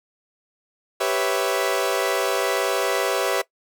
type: chord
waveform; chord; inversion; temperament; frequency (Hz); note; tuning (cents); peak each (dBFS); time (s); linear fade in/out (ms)
sawtooth; C# half-diminished seventh; second; equal; 392 / 493.9 / 554.4 / 659.3; G4 / B4 / C#5 / E5; 0 / 0 / 0 / 0; -22; 1-3.42; 10
effects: noise-tail reverb RT60 0.1 s tail -19 dB re dry